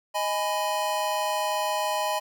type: chord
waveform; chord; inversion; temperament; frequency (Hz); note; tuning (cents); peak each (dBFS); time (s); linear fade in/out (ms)
square; G# minor; second; just; 623 / 830.6 / 996.7; D#5 / G#5 / B5; +2 / 0 / +16; -30; 0.14-2.2; 20
effects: 10-bit